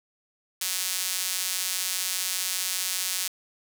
sawtooth tone with high-pass filter, 185 Hz, F#3, in tune, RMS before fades -29 dBFS, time 0.61-3.28 s, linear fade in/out 5 ms, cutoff 4700 Hz, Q 0.57, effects 8-bit

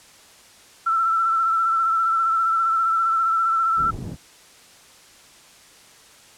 sine tone with vibrato, 1336 Hz, E6, 23 cents sharp, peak -17 dBFS, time 0.86-3.91 s, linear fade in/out 10 ms, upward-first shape sine, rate 15 Hz, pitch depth 33 cents each way
white low-pass noise, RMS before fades -32 dBFS, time 3.76-4.17 s, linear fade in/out 50 ms, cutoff 180 Hz, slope 12 dB/octave
effects white hiss -49 dBFS RMS until 6.37 s + low-pass 9000 Hz 12 dB/octave

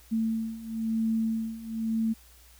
sine beating tone pair, 223 / 224 Hz, A3 / A3, +23 / +31 cents, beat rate 1 Hz, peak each -31 / -28 dBFS, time 0.11-2.14 s, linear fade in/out 20 ms, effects added 60 Hz sine -55 dBFS peak until 2.59 s + white hiss -57 dBFS RMS until 2.59 s

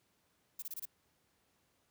violet noise bursts, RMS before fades -42 dBFS, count 5, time 0.59-0.855 s, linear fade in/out 5 ms, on 33 ms, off 25 ms, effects pink hiss -75 dBFS RMS until 1.9 s + high-pass 80 Hz 12 dB/octave

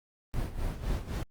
brown noise with tremolo, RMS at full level -30 dBFS, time 0.34-1.23 s, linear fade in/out 0 ms, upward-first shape sine, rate 3.9 Hz, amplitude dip 75%, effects Opus 32 kbps

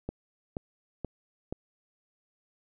click train, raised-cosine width 2 ms, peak -20 dBFS, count 4, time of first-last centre 0.09-1.525 s, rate 2.09 Hz, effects none

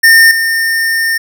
square tone with level steps, 1816 Hz, A#6, 46 cents flat, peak -3 / -11 dBFS, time 0.03-1.18 s, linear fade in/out 10 ms, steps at 0.31 s, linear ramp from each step 2 ms, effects none

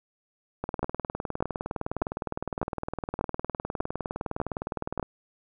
two click trains, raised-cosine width 1 ms, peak -16 / -12 dBFS, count 87 / 8, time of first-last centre 0.64-5.028 / 0.83-4.997 s, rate 19.6 / 1.68 Hz, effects none

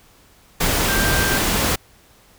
sine tone in noise, 1577 Hz, G6, 10 cents sharp, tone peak -22 dBFS, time 0.88-1.38 s, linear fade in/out 10 ms, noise pink, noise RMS -19 dBFS, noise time 0.6-1.76 s, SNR -6 dB, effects pink hiss -52 dBFS RMS until 2.38 s

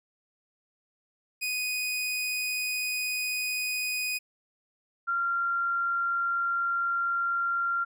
sawtooth / sine tone pair in turn, 2489 / 1382.1 Hz, D#7 / F6, 0 / -18 cents, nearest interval minor seventh, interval 1018 cents, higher first, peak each -25 dBFS, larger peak neither, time 1.41-4.19 / 5.07-7.85 s, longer neither, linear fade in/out 20 ms, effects none

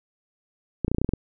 clicks, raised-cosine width 3 ms, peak -10 dBFS, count 9, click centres 0.847 / 0.881 / 0.916 / 0.947 / 0.984 / 1.016 / 1.046 / 1.091 / 1.136 s, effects none

